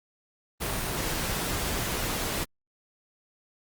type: noise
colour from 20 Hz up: pink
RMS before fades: -30 dBFS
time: 0.6-2.45 s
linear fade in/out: 20 ms
effects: Opus 24 kbps